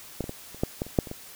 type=clicks; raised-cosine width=2 ms; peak=-15 / -21 / -20 / -30 / -10 / -14 / -28 / -6 / -26 / -21 dBFS; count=10; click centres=0.207 / 0.241 / 0.294 / 0.546 / 0.635 / 0.819 / 0.866 / 0.988 / 1.072 / 1.114 s; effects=white hiss -46 dBFS RMS until 1.35 s